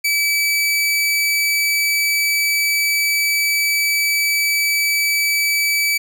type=tone; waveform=sawtooth; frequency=2300 Hz; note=D7; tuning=37 cents flat; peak=-12 dBFS; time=0.04-5.98 s; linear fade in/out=10 ms; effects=none